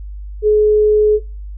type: tone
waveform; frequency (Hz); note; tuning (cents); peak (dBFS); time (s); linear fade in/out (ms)
sine; 424; G#4; +36; -8; 0.42-1.2; 50
effects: noise-tail reverb RT60 0.4 s tail -25 dB re dry + added 50 Hz sine -26 dBFS peak until 1.57 s